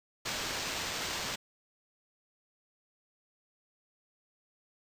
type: noise with sample-and-hold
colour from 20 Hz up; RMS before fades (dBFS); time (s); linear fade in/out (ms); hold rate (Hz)
white; -36; 0.25-1.36; 10; 11025
effects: resampled to 32000 Hz